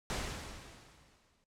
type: noise with exponential decay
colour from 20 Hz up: pink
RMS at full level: -35 dBFS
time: 0.1-1.44 s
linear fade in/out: 0 ms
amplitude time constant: 290 ms
effects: noise-tail reverb RT60 0.1 s tail -17 dB re dry + low-pass 8000 Hz 12 dB/octave